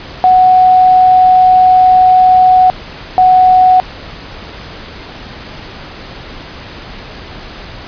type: tone pair in turn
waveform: sine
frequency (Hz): 740 / 740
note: F#5 / F#5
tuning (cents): 0 / 0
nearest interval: unison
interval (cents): 0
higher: neither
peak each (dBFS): -3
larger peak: neither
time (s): 0.24-2.7 / 3.18-3.8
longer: first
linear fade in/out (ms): 0
effects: pink hiss -29 dBFS RMS until 7.87 s + resampled to 11025 Hz